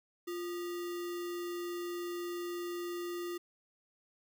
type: tone with sample-and-hold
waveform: sine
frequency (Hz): 349.2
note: F4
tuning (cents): 0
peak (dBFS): -36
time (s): 0.27-3.38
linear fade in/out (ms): 10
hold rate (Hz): 1575
effects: none